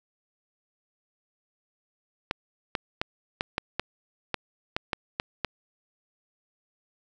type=clicks; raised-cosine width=0.3 ms; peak=-10 dBFS; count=11; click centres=2.311 / 2.752 / 3.015 / 3.409 / 3.581 / 3.796 / 4.343 / 4.765 / 4.932 / 5.199 / 5.447 s; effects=none